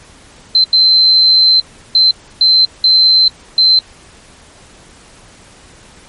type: tone bursts at uneven times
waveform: sine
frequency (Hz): 4092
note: C8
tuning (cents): -39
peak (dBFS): -5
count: 6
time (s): 0.55-0.64 / 0.73-1.6 / 1.95-2.11 / 2.41-2.65 / 2.84-3.28 / 3.58-3.79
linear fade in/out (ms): 2
effects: pink hiss -41 dBFS RMS until 6.08 s + MP3 48 kbps